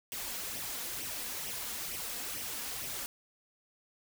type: noise with flanger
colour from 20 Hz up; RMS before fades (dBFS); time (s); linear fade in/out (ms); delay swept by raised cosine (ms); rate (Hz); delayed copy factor
white; -39; 0.12-3.06; 0; 0.34 to 4.24; 2.2; +0.6
effects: none